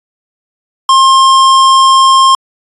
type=tone with hard clipping; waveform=sine; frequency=1064 Hz; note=C6; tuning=29 cents sharp; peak=-5 dBFS; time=0.89-2.35 s; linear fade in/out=2 ms; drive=17 dB; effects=resampled to 24000 Hz